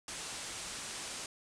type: low-pass noise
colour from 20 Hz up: white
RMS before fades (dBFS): -43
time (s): 0.08-1.26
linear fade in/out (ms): 2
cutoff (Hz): 9400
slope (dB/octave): 48
effects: none